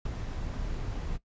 brown noise with ADSR envelope, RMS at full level -29 dBFS, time 0.05-1.18 s, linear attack 8 ms, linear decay 13 ms, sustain -5 dB, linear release 26 ms, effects noise-tail reverb RT60 0.1 s tail -17 dB re dry + resampled to 16000 Hz

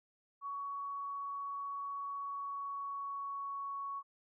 sine tone with pitch glide, 1121 to 1113.3 Hz, C#6 to C#6, +19 to +7 cents, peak -38 dBFS, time 0.41-4.03 s, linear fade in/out 50 ms, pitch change -12 cents, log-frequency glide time 2.21-3.79 s, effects none

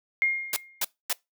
sine tone with exponential decay, 2130 Hz, C7, 30 cents sharp, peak -18 dBFS, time 0.22-0.82 s, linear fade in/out 0 ms, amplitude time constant 130 ms
white noise bursts, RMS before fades -26 dBFS, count 3, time 0.53-1.129 s, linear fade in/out 2 ms, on 33 ms, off 250 ms
effects noise-tail reverb RT60 0.2 s tail -24 dB re dry + high-pass 400 Hz 12 dB/octave

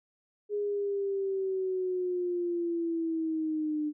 sine linear sweep, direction down, 415.3 to 298.2 Hz, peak -28 dBFS, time 0.49-3.93 s, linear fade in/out 50 ms, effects none

